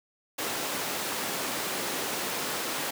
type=high-pass noise; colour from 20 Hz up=pink; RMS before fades=-32 dBFS; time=0.38-2.91 s; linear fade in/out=10 ms; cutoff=290 Hz; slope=12 dB/octave; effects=none